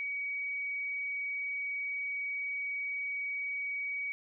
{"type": "tone", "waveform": "sine", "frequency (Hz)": 2261, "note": "C#7", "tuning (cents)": 34, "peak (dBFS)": -33, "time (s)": [0, 4.12], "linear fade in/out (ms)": 0, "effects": []}